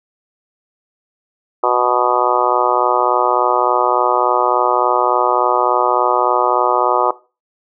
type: harmonic tone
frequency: 123.47 Hz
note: B2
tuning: in tune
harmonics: 3 / 4 / 5 / 6 / 7 / 8 / 9 / 10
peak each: -20 / -20 / -20 / -20 / -20 / -20 / -20 / -20 dBFS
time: 1.63-7.11 s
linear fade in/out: 5 ms
effects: noise-tail reverb RT60 0.3 s tail -18 dB re dry